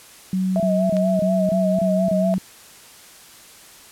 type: tone bursts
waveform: sine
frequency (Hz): 187.2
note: F#3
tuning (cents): +20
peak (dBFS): -18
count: 7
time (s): 0.33-2.382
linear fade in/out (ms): 2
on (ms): 270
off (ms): 27
type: tone with vibrato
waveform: sine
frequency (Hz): 646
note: E5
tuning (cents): -35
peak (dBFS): -19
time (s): 0.56-2.34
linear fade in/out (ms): 0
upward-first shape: sine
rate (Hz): 4.2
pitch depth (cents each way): 56
type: click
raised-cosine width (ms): 0.2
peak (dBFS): -17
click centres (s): 0.968
effects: white hiss -45 dBFS RMS until 3.91 s + low-pass 12000 Hz 12 dB/octave